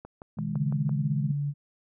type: click train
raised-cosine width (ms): 1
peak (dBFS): -28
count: 6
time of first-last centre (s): 0.05-0.893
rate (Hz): 5.93
type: chord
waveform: sine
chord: G# minor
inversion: first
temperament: equal with one note detuned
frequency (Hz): 123.47 / 159.66 / 207.7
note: B2 / D#3 / G#3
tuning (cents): 0 / +45 / 0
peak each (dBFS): -36 / -31 / -32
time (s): 0.37-1.32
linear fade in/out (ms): 10
type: tone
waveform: sine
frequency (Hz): 143.7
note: D3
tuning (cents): -37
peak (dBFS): -26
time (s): 0.53-1.54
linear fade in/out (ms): 50
effects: none